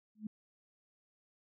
sine tone with exponential growth, 214.2 Hz, A3, 46 cents flat, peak -34 dBFS, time 0.15-0.27 s, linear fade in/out 5 ms, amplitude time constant 26 ms, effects none

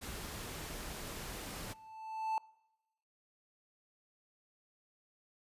pink noise, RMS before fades -44 dBFS, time 0.01-1.74 s, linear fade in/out 20 ms
triangle tone with exponential growth, 880 Hz, A5, in tune, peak -28 dBFS, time 1.41-2.38 s, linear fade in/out 1 ms, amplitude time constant 210 ms
effects noise-tail reverb RT60 0.9 s tail -23 dB re dry + resampled to 32000 Hz

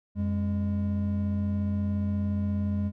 triangle tone pair together, 90.03 / 204.4 Hz, F#2 / G#3, -47 / -27 cents, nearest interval octave + major second, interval 1420 cents, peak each -26 / -26 dBFS, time 0.15-2.92 s, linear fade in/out 50 ms, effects none

